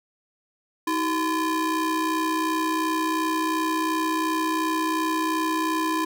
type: ring-modulated tone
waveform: square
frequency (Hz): 349.2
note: F4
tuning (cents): 0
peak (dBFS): -20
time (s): 0.87-6.05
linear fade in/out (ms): 5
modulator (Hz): 667
effects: none